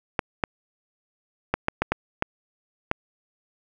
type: clicks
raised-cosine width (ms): 0.5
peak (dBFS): -6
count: 8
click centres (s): 0.192 / 0.438 / 1.54 / 1.684 / 1.82 / 1.92 / 2.224 / 2.914
effects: none